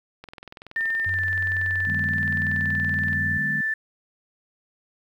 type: click train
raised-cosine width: 0.3 ms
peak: -24 dBFS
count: 62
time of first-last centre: 0.24-3.131 s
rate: 21.1 Hz
type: tone with pitch glide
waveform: sine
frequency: 1803 to 1762.8 Hz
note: A6 to A6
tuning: +42 to +3 cents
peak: -22 dBFS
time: 0.76-3.74 s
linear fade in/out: 5 ms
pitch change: -39 cents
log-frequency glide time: 1.12-1.2 s
type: tone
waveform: sine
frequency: 91.4 Hz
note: F#2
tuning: 21 cents flat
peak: -29 dBFS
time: 1.06-3.38 s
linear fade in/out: 5 ms
type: chord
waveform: sine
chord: G# half-diminished seventh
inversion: second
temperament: just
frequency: 149.51 / 186.89 / 207.7 / 249.2 Hz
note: D3 / F#3 / G#3 / B3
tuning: +31 / +18 / 0 / +16 cents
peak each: -32 / -36 / -34 / -38 dBFS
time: 1.87-3.61 s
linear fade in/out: 5 ms
effects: 9-bit